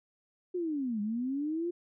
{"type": "linear two-way sweep", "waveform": "sine", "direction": "down then up", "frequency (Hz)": [368.7, 202.1, 354.3], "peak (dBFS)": -30, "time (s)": [0.54, 1.71], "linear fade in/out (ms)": 10, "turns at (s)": 1.01, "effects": []}